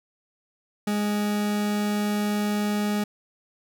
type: tone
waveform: 40% pulse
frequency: 207.7 Hz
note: G#3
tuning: in tune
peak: -22 dBFS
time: 0.87-3.04 s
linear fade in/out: 5 ms
effects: none